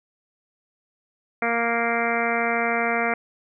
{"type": "harmonic tone", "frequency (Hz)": 233.1, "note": "A#3", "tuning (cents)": 0, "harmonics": [1, 2, 3, 4, 5, 6, 7, 8, 9, 10], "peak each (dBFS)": [-30, -28, -26, -35, -32, -29, -33, -33, -28, -31], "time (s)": [1.42, 3.14], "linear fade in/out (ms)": 2, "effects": []}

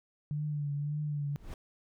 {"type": "tone with vibrato", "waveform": "sine", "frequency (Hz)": 146.83, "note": "D3", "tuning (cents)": 0, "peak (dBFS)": -31, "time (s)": [0.31, 1.36], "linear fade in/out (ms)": 0, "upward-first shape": "triangle", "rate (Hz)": 1.8, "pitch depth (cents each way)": 50}
{"type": "noise with exponential growth", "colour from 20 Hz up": "brown", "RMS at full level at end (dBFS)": -36, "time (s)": [1.26, 1.54], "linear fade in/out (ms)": 2, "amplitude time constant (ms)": 60}
{"effects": []}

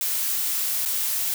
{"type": "noise with dropouts", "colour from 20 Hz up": "blue", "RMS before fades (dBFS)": -25, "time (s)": [0.01, 1.34], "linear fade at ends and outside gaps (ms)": 1, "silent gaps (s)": [0.852, 0.858], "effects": []}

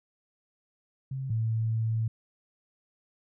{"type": "tone pair in turn", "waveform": "sine", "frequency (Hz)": [133.3, 112.09], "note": ["C3", "A2"], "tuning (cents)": [33, 33], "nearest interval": "minor third", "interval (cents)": 300, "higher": "first", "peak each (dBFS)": [-31, -25], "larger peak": "second", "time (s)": [[1.11, 1.3], [1.3, 2.08]], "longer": "second", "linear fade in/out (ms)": 5, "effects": []}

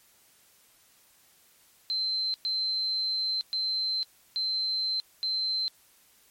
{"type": "tone bursts at uneven times", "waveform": "sine", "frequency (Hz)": 4100, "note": "C8", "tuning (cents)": -36, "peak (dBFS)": -26, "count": 5, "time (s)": [[1.9, 2.34], [2.45, 3.41], [3.53, 4.03], [4.36, 5], [5.23, 5.68]], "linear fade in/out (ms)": 0, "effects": ["white hiss -61 dBFS RMS until 6.3 s", "MP3 64 kbps"]}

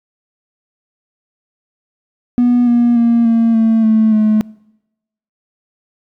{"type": "tone with pitch steps", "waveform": "triangle", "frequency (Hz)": [243.7, 238.7, 233.8, 229, 224.2, 219.6, 215.1], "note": ["B3", "A#3", "A#3", "A#3", "A3", "A3", "A3"], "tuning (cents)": [-23, 41, 5, -31, 33, -3, -39], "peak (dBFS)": -5, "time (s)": [2.38, 4.41], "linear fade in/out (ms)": 0, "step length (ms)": 290, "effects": ["noise-tail reverb RT60 0.9 s tail -26 dB re dry", "tanh soft clip ceiling -4 dBFS"]}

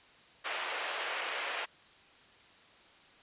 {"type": "band-pass noise", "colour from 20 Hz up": "white", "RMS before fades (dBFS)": -37, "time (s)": [0.44, 1.66], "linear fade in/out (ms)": 20, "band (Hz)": [460, 3000], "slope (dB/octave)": 24, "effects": ["white hiss -59 dBFS RMS until 3.22 s", "resampled to 8000 Hz"]}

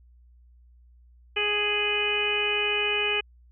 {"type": "harmonic tone with a mistuned harmonic", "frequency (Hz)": 415.3, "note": "G#4", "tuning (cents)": 0, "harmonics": [1, 2, 3, 4, 5, 6, 7], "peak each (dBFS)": [-30, -37, -37, -35, -35, -26, -29], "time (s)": [1.36, 3.21], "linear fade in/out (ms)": 10, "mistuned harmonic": 7, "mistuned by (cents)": 32, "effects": ["added 60 Hz sine -52 dBFS peak until 3.51 s"]}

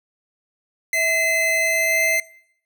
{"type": "tone with pitch glide", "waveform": "45% pulse", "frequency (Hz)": [2055, 2080], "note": ["C7", "C7"], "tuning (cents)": [-32, -11], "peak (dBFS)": -18, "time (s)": [0.93, 2.2], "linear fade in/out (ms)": 2, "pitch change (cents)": 21, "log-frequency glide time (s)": [1.58, 2.02]}
{"type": "harmonic tone", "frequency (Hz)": 648, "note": "E5", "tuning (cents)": -30, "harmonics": [1, 3, 4], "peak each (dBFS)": [-25, -33, -30], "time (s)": [0.93, 2.2], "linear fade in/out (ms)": 50}
{"effects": ["noise-tail reverb RT60 0.7 s tail -21 dB re dry"]}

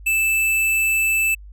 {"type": "tone", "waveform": "square", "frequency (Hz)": 2637, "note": "E7", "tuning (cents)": 0, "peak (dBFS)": -17, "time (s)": [0.06, 1.35], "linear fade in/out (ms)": 10, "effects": ["added 50 Hz sine -37 dBFS peak until 1.52 s"]}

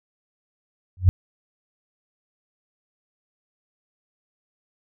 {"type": "tone with exponential growth", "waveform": "sine", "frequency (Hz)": 91.4, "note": "F#2", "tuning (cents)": -21, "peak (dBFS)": -6, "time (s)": [0.97, 1.09], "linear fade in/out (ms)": 0, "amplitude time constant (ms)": 24, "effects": []}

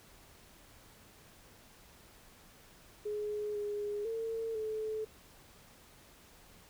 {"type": "tone with pitch steps", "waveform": "sine", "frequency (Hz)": [419.4, 413.4, 452, 434.5], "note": ["G#4", "G#4", "A4", "A4"], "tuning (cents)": [17, -8, 47, -22], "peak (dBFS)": -34, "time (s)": [3.05, 5.05], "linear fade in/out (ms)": 10, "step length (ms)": 500, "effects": ["pink hiss -59 dBFS RMS until 6.69 s"]}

